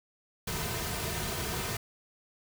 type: noise with comb filter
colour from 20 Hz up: pink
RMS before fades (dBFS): -34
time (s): 0.47-1.77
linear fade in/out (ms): 5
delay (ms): 3.6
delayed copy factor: -0.6
effects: none